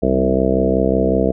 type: harmonic tone with a mistuned harmonic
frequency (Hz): 65.41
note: C2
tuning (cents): 0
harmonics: 1 / 2 / 3 / 4 / 5 / 6 / 7 / 8 / 9 / 10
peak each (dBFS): -23 / -28 / -20 / -22 / -22 / -24 / -19 / -23 / -28 / -22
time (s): 0.02-1.32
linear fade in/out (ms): 10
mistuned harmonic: 3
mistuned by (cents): -21
effects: none